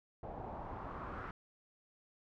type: noise with low-pass filter sweep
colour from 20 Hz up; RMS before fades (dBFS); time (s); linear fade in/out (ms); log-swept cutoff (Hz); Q
pink; -45; 0.23-1.31; 2; 710 to 1400; 3.1
effects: none